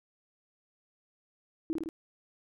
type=tone with echo; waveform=sine; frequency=322.6 Hz; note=E4; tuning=37 cents flat; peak=-28 dBFS; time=1.7-1.73 s; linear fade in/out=0 ms; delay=53 ms; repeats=3; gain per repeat=-2 dB; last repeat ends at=1.889 s; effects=none